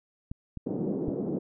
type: clicks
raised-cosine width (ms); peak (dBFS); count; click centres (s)
5; -23 / -24 / -22; 3; 0.315 / 0.573 / 1.083
type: band-pass noise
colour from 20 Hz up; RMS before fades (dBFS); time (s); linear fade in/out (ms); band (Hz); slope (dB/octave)
pink; -31; 0.66-1.39; 10; 170 to 480; 24
effects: none